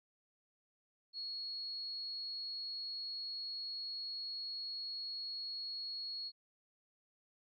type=tone; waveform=sine; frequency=4330 Hz; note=C#8; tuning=41 cents flat; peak=-40 dBFS; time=1.13-6.32 s; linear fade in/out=50 ms; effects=none